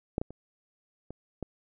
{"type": "clicks", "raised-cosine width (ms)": 2, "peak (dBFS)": [-14, -18, -30, -27, -21], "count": 5, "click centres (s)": [0.181, 0.215, 0.306, 1.106, 1.427], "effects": []}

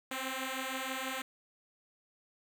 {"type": "beating tone pair", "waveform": "5% pulse", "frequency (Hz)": [259.8, 266], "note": ["C4", "C4"], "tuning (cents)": [-12, 29], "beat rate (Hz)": 6.2, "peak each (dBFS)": [-27, -27], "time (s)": [0.11, 1.22], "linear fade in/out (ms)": 5, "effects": []}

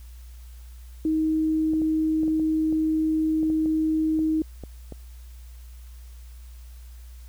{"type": "tone", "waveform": "sine", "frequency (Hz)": 314.7, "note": "D#4", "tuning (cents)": 20, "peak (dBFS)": -20, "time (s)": [1.05, 4.42], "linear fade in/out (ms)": 2}
{"type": "clicks", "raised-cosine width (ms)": 2, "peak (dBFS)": -24, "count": 12, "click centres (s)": [1.735, 1.818, 2.233, 2.28, 2.397, 2.726, 3.431, 3.501, 3.659, 4.191, 4.637, 4.923]}
{"effects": ["added 60 Hz sine -40 dBFS peak until 7.28 s", "white hiss -57 dBFS RMS until 7.28 s"]}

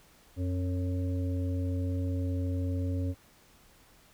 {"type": "harmonic tone with a mistuned harmonic", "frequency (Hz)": 90.1, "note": "F#2", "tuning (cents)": -45, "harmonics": [1, 3, 5, 6], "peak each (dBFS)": [-29, -35, -45, -44], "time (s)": [0.36, 3.15], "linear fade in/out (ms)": 50, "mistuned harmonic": 6, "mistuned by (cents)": 46, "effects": ["pink hiss -60 dBFS RMS until 4.13 s"]}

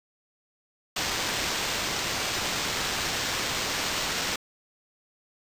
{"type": "noise with sample-and-hold", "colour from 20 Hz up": "white", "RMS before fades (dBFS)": -29, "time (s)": [0.96, 4.36], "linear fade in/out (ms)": 5, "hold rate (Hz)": 11025, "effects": ["resampled to 32000 Hz"]}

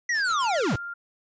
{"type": "linear sweep", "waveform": "square", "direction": "down", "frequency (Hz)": [1975.5, 77.78], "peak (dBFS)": -23, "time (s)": [0.09, 0.76], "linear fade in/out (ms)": 5}
{"type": "noise with tremolo", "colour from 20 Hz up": "white", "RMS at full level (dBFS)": -40, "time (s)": [0.14, 0.78], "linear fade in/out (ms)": 10, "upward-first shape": "triangle", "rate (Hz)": 7.4, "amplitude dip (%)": 85}
{"type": "tone", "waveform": "sine", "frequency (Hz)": 1396.9, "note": "F6", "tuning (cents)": 0, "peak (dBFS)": -32, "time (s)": [0.3, 0.94], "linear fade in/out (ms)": 10}
{"effects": ["resampled to 16000 Hz"]}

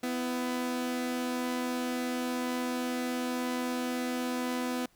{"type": "tone pair together", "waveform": "sawtooth", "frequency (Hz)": [249.8, 333.4], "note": ["B3", "E4"], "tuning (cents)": [20, 20], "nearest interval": "perfect fourth", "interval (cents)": 500, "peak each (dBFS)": [-27, -35], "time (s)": [0.03, 4.86], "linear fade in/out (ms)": 5, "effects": ["pink hiss -66 dBFS RMS until 4.95 s"]}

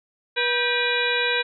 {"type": "harmonic tone with a mistuned harmonic", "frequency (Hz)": 485, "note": "B4", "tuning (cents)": -31, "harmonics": [1, 2, 3, 4, 5, 6, 7, 8], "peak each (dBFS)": [-27, -31, -25, -32, -26, -36, -32, -27], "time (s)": [0.36, 1.43], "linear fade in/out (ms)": 20, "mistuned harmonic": 3, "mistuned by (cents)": 130, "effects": []}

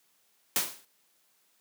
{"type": "noise with exponential decay", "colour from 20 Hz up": "white", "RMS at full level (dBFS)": -23, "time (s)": [0.56, 0.85], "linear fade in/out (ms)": 1, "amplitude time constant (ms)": 62, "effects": ["white hiss -69 dBFS RMS until 1.6 s", "high-pass 150 Hz 12 dB/octave"]}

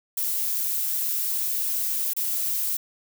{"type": "noise with dropouts", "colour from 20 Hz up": "violet", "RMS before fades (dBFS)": -26, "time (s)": [0.17, 2.77], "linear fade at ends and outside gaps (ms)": 5, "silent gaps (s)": [2.135, 2.165], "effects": []}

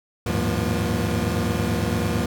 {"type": "tone cluster", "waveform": "25% pulse", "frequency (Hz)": [78.6, 100.2, 109.1, 175.6, 239.8], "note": ["D#2", "G2", "A2", "F3", "A#3"], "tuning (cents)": [18, 38, -14, 10, 49], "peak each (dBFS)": -24, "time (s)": [0.26, 2.26], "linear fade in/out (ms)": 5, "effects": []}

